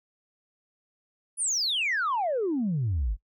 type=exponential sweep; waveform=sine; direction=down; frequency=10230 to 44.24 Hz; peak=-23 dBFS; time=1.37-3.17 s; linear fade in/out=50 ms; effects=noise-tail reverb RT60 0.1 s tail -23 dB re dry + tanh soft clip ceiling -21 dBFS